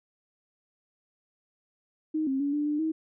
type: tone with pitch steps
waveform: sine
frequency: 311.7 / 267.8 / 284.2 / 294.9 / 297.4 / 317.9 Hz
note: D#4 / C4 / C#4 / D4 / D4 / D#4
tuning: +3 / +40 / +43 / +7 / +22 / +37 cents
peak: -25 dBFS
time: 2.14-2.92 s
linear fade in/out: 10 ms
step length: 130 ms
effects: none